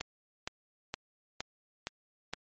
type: click train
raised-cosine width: 0.2 ms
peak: -17 dBFS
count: 6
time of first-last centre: 0.01-2.336 s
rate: 2.15 Hz
effects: MP3 32 kbps